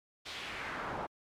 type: noise with band-pass filter sweep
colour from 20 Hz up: brown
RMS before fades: -40 dBFS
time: 0.25-1.07 s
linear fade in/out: 20 ms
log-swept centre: 3900 to 850 Hz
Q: 1.6
effects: MP3 96 kbps